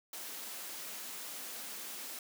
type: high-pass noise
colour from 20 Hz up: white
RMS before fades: -44 dBFS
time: 0.13-2.19 s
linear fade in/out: 2 ms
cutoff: 180 Hz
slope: 48 dB/octave
effects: none